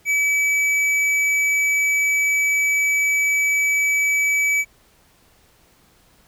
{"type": "tone with tanh clipping", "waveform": "triangle", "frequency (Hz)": 2292, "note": "D7", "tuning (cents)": -43, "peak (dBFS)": -18, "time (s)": [0.05, 4.65], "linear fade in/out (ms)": 50, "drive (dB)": 15, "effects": ["pink hiss -56 dBFS RMS until 6.27 s"]}